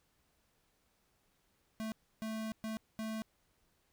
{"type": "tone bursts at uneven times", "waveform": "square", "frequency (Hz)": 220, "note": "A3", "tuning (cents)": 0, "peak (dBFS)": -38, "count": 4, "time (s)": [[1.8, 1.92], [2.22, 2.52], [2.64, 2.77], [2.99, 3.22]], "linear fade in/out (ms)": 0, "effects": ["pink hiss -75 dBFS RMS until 3.92 s"]}